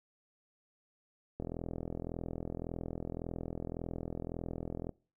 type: click train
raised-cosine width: 2 ms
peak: -25 dBFS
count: 147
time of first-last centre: 1.4-4.893 s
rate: 41.8 Hz
effects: noise-tail reverb RT60 0.4 s tail -24 dB re dry